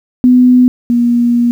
sine tone pair in turn, 250 / 239 Hz, B3 / A#3, +21 / +43 cents, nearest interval minor second, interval 78 cents, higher first, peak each -3 / -7 dBFS, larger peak first, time 0.24-0.68 / 0.9-1.51 s, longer second, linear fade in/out 0 ms, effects 7-bit

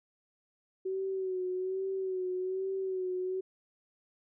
sine tone with vibrato, 375.4 Hz, F#4, 25 cents sharp, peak -31 dBFS, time 0.85-3.41 s, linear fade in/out 10 ms, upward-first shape sine, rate 1.2 Hz, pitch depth 43 cents each way, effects none

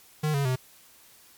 square tone with pitch steps, 152.8 / 140.12 / 128.49 Hz, D#3 / C#3 / C3, -31 / +19 / -31 cents, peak -24 dBFS, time 0.23-0.56 s, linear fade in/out 10 ms, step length 110 ms, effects white hiss -55 dBFS RMS until 1.37 s + MP3 96 kbps

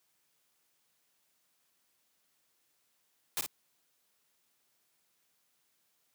white noise with echo, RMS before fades -33 dBFS, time 3.37-3.41 s, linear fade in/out 0 ms, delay 52 ms, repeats 1, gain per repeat -5 dB, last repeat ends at 3.462 s, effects white hiss -75 dBFS RMS until 6.14 s + high-pass 100 Hz 12 dB/octave

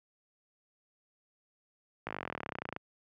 slowing click train, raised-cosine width 0.5 ms, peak -21 dBFS, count 27, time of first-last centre 2.07-2.764 s, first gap 18 ms, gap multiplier 1.03, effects high-pass 100 Hz 12 dB/octave

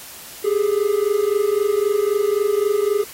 triangle tone pair together, 399.7 / 423.5 Hz, G4 / G#4, +34 / +34 cents, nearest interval minor second, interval 100 cents, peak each -17 dBFS, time 0.44-3.04 s, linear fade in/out 10 ms, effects white hiss -38 dBFS RMS until 3.13 s + AAC 48 kbps

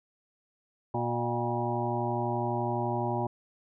harmonic tone with a mistuned harmonic, 120 Hz, B2, 49 cents flat, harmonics 1 / 2 / 3 / 5 / 6 / 7 / 8, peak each -33 / -36 / -34 / -37 / -38 / -34 / -36 dBFS, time 0.94-3.27 s, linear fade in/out 5 ms, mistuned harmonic 7, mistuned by -59 cents, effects none

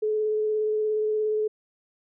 sine tone with vibrato, 429 Hz, A4, 44 cents flat, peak -22 dBFS, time 0.02-1.48 s, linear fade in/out 10 ms, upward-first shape square, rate 17 Hz, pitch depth 10 cents each way, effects none

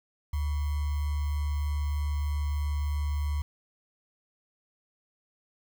sine tone with sample-and-hold, 73.42 Hz, D2, in tune, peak -26 dBFS, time 0.33-3.42 s, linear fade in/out 5 ms, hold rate 1050 Hz, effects none

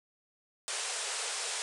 white band-pass noise, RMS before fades -36 dBFS, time 0.68-1.62 s, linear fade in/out 0 ms, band 400 to 9700 Hz, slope 96 dB/octave, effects none

